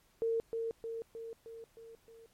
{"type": "tone with echo", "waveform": "sine", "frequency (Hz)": 455.8, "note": "A#4", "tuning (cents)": -39, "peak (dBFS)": -29, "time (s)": [0.22, 0.4], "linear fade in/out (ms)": 0, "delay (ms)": 310, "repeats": 6, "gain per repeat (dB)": -4, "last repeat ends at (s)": 2.26, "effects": ["pink hiss -69 dBFS RMS until 2.33 s", "MP3 64 kbps"]}